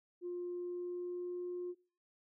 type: tone with pitch glide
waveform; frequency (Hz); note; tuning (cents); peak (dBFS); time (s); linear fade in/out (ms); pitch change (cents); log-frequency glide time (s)
sine; 353.6 to 356.1; F4 to F4; +22 to +34; -37; 0.21-1.75; 50; +12; 0.53-1.46
effects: noise-tail reverb RT60 0.4 s tail -21 dB re dry + tanh soft clip ceiling -34 dBFS